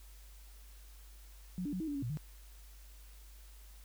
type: tone with pitch steps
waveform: sine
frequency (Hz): 181.9 / 291.3 / 185 / 318.5 / 289.2 / 278.5 / 119 / 150.6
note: F#3 / D4 / F#3 / D#4 / D4 / C#4 / A#2 / D3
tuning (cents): -29 / -14 / 0 / +41 / -27 / +8 / +36 / +44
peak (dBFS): -35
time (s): 1.58-2.172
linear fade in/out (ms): 0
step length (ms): 74
effects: added 50 Hz sine -52 dBFS peak until 3.84 s + white hiss -62 dBFS RMS until 3.84 s

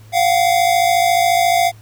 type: tone pair together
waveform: square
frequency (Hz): 695 / 749.2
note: F5 / F#5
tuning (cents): -9 / +21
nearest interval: minor second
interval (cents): 130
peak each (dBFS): -14 / -18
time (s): 0.12-1.72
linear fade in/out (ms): 50
effects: added 108 Hz sine -39 dBFS peak until 1.81 s + pink hiss -50 dBFS RMS until 1.81 s

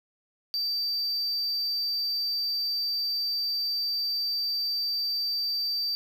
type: tone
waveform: triangle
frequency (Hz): 4653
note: D8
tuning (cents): -17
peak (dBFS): -25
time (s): 0.54-5.95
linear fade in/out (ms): 0
effects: 9-bit

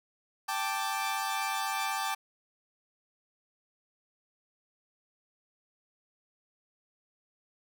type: chord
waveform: sawtooth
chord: G suspended second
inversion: none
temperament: equal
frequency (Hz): 784 / 880 / 1174.7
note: G5 / A5 / D6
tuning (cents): 0 / 0 / 0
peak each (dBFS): -31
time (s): 0.48-2.15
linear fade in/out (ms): 10
effects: none

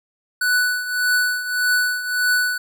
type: tone with tremolo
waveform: square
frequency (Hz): 1486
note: F#6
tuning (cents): +7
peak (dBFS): -15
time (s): 0.41-2.58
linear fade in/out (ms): 5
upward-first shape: triangle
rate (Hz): 1.7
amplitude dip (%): 75
effects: none

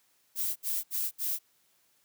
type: noise bursts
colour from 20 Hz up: violet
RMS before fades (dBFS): -31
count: 4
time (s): 0.35-1.391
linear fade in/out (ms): 50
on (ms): 210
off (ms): 67
effects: white hiss -69 dBFS RMS until 2.04 s + high-pass 80 Hz 12 dB/octave

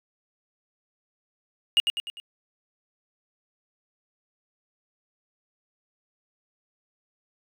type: tone with echo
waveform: triangle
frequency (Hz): 2857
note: F7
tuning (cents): +39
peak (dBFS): -13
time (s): 1.77-1.8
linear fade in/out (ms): 0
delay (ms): 100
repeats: 4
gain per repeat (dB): -6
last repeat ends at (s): 2.2
effects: tanh soft clip ceiling -9 dBFS

